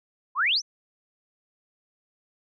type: exponential sweep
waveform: sine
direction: up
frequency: 954 to 6300 Hz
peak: -20 dBFS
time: 0.35-0.62 s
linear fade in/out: 50 ms
effects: none